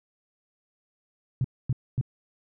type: tone bursts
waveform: sine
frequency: 127.1 Hz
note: C3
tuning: 50 cents flat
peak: -21 dBFS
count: 3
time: 1.41-2.012 s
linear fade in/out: 2 ms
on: 34 ms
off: 250 ms
effects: none